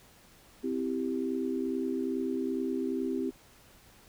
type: chord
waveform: sine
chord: C major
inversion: none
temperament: equal with one note detuned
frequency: 260.1 / 329.6 / 392 Hz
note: C4 / E4 / G4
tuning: -10 / 0 / 0 cents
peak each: -32 / -35 / -34 dBFS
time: 0.63-3.31 s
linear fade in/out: 20 ms
effects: pink hiss -58 dBFS RMS until 4.08 s